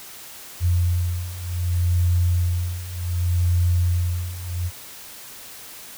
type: beating tone pair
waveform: sine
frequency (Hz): 87.31 / 87.97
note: F2 / F2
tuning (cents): 0 / +13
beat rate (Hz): 0.66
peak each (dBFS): -23 / -20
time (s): 0.6-4.71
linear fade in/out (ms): 50
effects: white hiss -40 dBFS RMS until 5.97 s